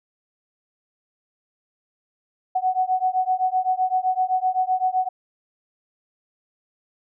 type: beating tone pair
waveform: sine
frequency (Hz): 740 / 747.8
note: F#5 / F#5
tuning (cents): 0 / +18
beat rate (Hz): 7.8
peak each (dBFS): -22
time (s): 2.55-5.09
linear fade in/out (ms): 10
effects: none